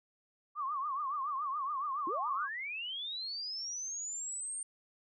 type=tone with vibrato; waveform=sine; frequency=1134 Hz; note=C#6; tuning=39 cents sharp; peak=-33 dBFS; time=0.55-2.49 s; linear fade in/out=50 ms; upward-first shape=triangle; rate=7.1 Hz; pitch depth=160 cents each way
type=linear sweep; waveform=sine; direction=up; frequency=293.7 to 8810 Hz; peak=-37 dBFS; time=2.07-4.63 s; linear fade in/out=2 ms
effects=none